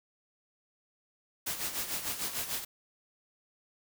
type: noise with tremolo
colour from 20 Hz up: white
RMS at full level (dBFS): -33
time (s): 1.46-2.65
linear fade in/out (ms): 10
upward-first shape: sine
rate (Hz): 6.7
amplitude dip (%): 65
effects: none